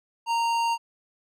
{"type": "tone with tanh clipping", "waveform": "sine", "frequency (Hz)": 927, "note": "A#5", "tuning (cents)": -10, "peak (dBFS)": -24, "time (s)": [0.26, 0.78], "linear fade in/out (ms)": 50, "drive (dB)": 16, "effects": []}